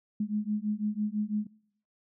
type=beating tone pair; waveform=sine; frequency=207.7 / 213.7 Hz; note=G#3 / G#3; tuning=0 / +50 cents; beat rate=6 Hz; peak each=-31 dBFS; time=0.2-1.47 s; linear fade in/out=5 ms; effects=noise-tail reverb RT60 0.7 s tail -23 dB re dry